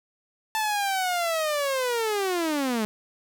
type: linear sweep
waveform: sawtooth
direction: down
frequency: 884 to 207.7 Hz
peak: -20 dBFS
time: 0.55-2.85 s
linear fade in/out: 0 ms
effects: none